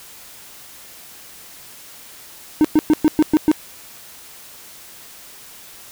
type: tone bursts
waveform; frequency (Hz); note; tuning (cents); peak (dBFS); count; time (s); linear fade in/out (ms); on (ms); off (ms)
triangle; 307.1; D#4; -23; -7; 7; 2.61-3.515; 0; 35; 110
effects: white hiss -41 dBFS RMS until 5.91 s